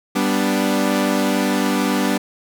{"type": "chord", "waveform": "sawtooth", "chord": "G major", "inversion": "none", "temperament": "equal", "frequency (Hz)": [196, 246.9, 293.7], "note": ["G3", "B3", "D4"], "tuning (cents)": [0, 0, 0], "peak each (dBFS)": -17, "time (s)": [0.15, 2.18], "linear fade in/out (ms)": 10, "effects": []}